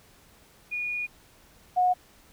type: tone pair in turn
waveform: sine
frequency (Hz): 2446 / 727.2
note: D#7 / F#5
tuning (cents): -30 / -30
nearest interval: octave + major sixth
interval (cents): 2100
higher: first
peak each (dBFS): -28 / -19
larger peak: second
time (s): 0.71-1.07 / 1.76-1.94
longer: first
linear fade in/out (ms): 20
effects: pink hiss -57 dBFS RMS until 2.32 s